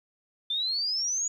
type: exponential sweep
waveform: sine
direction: up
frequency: 3520 to 6890 Hz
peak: -26 dBFS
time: 0.5-1.28 s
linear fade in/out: 5 ms
effects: 10-bit